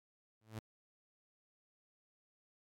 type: tone with exponential growth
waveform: sawtooth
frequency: 110 Hz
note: A2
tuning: in tune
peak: -36 dBFS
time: 0.41-0.59 s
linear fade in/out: 5 ms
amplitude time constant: 39 ms
effects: AAC 64 kbps